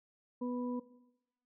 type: harmonic tone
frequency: 246.7 Hz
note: B3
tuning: 2 cents flat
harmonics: 1 / 2 / 4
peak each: -35 / -41 / -47 dBFS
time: 0.41-0.8 s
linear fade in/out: 10 ms
effects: noise-tail reverb RT60 0.9 s tail -17 dB re dry